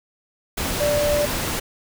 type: tone in noise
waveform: sine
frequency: 587.3 Hz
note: D5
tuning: in tune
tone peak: -18 dBFS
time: 0.8-1.26 s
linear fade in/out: 10 ms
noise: pink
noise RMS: -25 dBFS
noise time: 0.57-1.6 s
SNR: +4 dB
effects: none